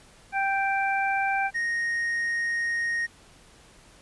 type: harmonic tone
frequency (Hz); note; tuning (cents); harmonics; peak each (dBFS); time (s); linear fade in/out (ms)
784; G5; 0; 1 / 2 / 3; -25 / -28 / -30; 0.32-1.51; 50
type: tone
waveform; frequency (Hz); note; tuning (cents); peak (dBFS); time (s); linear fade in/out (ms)
triangle; 1864.7; A#6; 0; -23; 1.54-3.07; 20
effects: pink hiss -54 dBFS RMS until 4.01 s + resampled to 24000 Hz